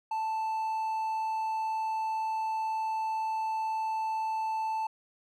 triangle tone, 881 Hz, A5, 2 cents sharp, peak -27 dBFS, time 0.11-4.87 s, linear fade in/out 5 ms, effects none

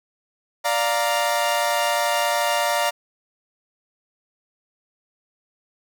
sawtooth chord, Bb major, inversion first, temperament equal, 587.3 / 698.5 / 932.3 Hz, D5 / F5 / Bb5, 0 / 0 / 0 cents, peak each -20 dBFS, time 0.64-2.91 s, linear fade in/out 20 ms, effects none

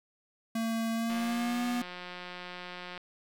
square tone with pitch glide, 226.6 to 242.9 Hz, A#3 to B3, -49 to -29 cents, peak -30 dBFS, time 0.55-1.82 s, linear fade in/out 5 ms, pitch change +120 cents, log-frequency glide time 0.93-1.64 s
click train, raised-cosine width 0.3 ms, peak -26 dBFS, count 337, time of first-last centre 1.1-2.977 s, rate 179 Hz
effects none

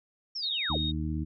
sine linear sweep, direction down, 5588 to 233.1 Hz, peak -32 dBFS, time 0.35-0.78 s, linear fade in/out 10 ms
sine tone, 3729 Hz, A#7, in tune, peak -30 dBFS, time 0.42-0.92 s, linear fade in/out 20 ms
harmonic tone, 77.4 Hz, D#2, 9 cents flat, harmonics 1 / 2 / 3 / 4, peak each -32 / -34 / -37 / -36 dBFS, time 0.69-1.25 s, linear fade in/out 20 ms
effects none

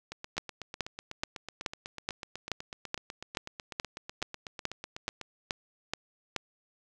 two click trains, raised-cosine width 0.2 ms, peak -13 / -22 dBFS, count 15 / 42, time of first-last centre 0.38-6.363 / 0.12-5.213 s, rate 2.34 / 8.05 Hz, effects none

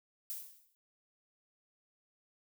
violet noise with exponential decay, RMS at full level -38 dBFS, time 0.3-0.75 s, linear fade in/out 0 ms, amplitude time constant 97 ms, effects none

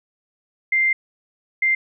sine tone bursts at uneven times, 2093 Hz, C7, in tune, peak -15 dBFS, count 2, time 0.72-0.93 / 1.62-1.75 s, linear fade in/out 5 ms, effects none

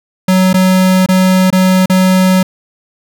square tone with dropouts, 186.2 Hz, F#3, 11 cents sharp, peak -7 dBFS, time 0.28-2.43 s, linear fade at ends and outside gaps 5 ms, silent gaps 0.531-0.541 / 1.062-1.087 / 1.504-1.526 / 1.859-1.897 s, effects none

